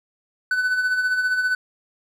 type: tone with tremolo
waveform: triangle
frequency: 1500 Hz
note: F#6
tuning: 23 cents sharp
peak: -15 dBFS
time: 0.51-1.55 s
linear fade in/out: 2 ms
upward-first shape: sine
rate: 15 Hz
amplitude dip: 50%
effects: none